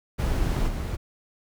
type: noise with level steps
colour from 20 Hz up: brown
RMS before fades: -24 / -29 dBFS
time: 0.18-0.97 s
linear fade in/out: 20 ms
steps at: 0.67 s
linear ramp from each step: 20 ms
effects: none